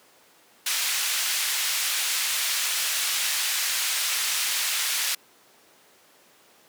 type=band-pass noise; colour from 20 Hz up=pink; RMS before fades=-26 dBFS; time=0.66-5.15 s; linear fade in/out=5 ms; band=2200 to 15000 Hz; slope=12 dB/octave; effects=pink hiss -56 dBFS RMS until 6.68 s + high-pass 300 Hz 12 dB/octave